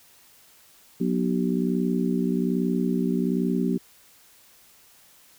harmonic tone with a mistuned harmonic, 61.2 Hz, B1, 15 cents flat, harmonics 3 / 4 / 5 / 6, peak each -25 / -25 / -31 / -30 dBFS, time 1-3.78 s, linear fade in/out 10 ms, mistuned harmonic 6, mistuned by +74 cents, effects white hiss -55 dBFS RMS until 5.38 s

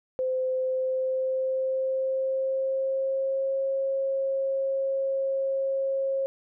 sine tone with pitch glide, 516 to 540.1 Hz, C5 to C#5, -24 to -45 cents, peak -24 dBFS, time 0.19-6.26 s, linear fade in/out 0 ms, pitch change +79 cents, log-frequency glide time 0.49-3.62 s, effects none

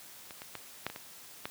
clicks, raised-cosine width 0.3 ms, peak -28 / -27 / -23 / -16 / -25 / -25 / -19 dBFS, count 7, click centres 0.308 / 0.419 / 0.553 / 0.866 / 0.9 / 0.961 / 1.455 s, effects white hiss -51 dBFS RMS until 1.5 s + high-pass 80 Hz 12 dB/octave

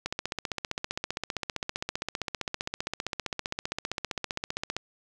click train, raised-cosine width 0.2 ms, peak -13 dBFS, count 73, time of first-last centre 0.06-4.766 s, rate 15.3 Hz, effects 9-bit

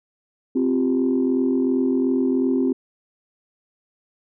sine chord, C suspended fourth, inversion none, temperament equal, 261.6 / 349.2 / 392 Hz, C4 / F4 / G4, 0 / 0 / 0 cents, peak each -18 / -24 / -24 dBFS, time 0.55-2.73 s, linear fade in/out 10 ms, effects tanh soft clip ceiling -10 dBFS

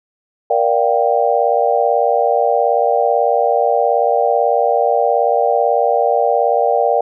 sine chord, G minor seventh, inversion first, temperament just, 470.4 / 588 / 705.6 / 784 Hz, Bb4 / D5 / F5 / G5, +16 / +2 / +18 / 0 cents, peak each -17 dBFS, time 0.5-7.01 s, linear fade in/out 5 ms, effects none

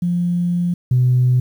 sine tone pair in turn, 175 / 125.75 Hz, F3 / B2, +4 / +32 cents, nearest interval tritone, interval 572 cents, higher first, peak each -15 / -10 dBFS, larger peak second, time 0.02-0.74 / 0.91-1.4 s, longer first, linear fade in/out 5 ms, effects tanh soft clip ceiling -7 dBFS + 8-bit

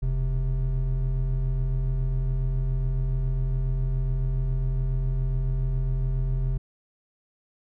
triangle tone pair together, 41.2 / 130.81 Hz, E1 / C3, 0 / 0 cents, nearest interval octave + minor sixth, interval 2000 cents, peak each -22 / -25 dBFS, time 0.02-6.58 s, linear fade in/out 10 ms, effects none

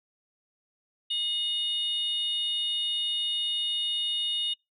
sine tone pair together, 2900 / 3654 Hz, F#7 / A#7, -35 / -35 cents, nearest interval major third, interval 400 cents, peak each -28 dBFS, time 1.1-4.54 s, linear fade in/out 10 ms, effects noise-tail reverb RT60 0.2 s tail -25 dB re dry + tanh soft clip ceiling -22 dBFS

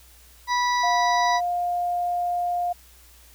harmonic tone, 980 Hz, B5, 14 cents flat, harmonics 1 / 2 / 4 / 5 / 6, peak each -21 / -27 / -33 / -35 / -37 dBFS, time 0.47-1.41 s, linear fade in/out 50 ms
sine tone, 706 Hz, F5, 19 cents sharp, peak -22 dBFS, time 0.83-2.73 s, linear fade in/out 10 ms
effects added 60 Hz sine -52 dBFS peak until 3.34 s + white hiss -53 dBFS RMS until 3.34 s

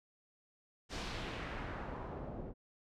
pink noise with low-pass filter sweep, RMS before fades -43 dBFS, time 0.89-2.54 s, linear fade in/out 50 ms, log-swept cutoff 5700 to 470 Hz, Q 1.1, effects none

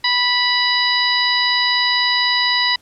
harmonic tone, 984 Hz, B5, 7 cents flat, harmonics 1 / 2 / 3 / 4 / 5, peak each -22 / -19 / -24 / -19 / -21 dBFS, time 0.04-2.76 s, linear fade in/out 5 ms, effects pink hiss -54 dBFS RMS until 2.81 s + low-pass 12000 Hz 12 dB/octave

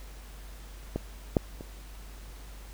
clicks, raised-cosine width 2 ms, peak -16 / -8 / -26 dBFS, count 3, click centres 0.96 / 1.368 / 1.609 s, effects added 49 Hz sine -43 dBFS peak until 2.73 s + pink hiss -52 dBFS RMS until 2.73 s

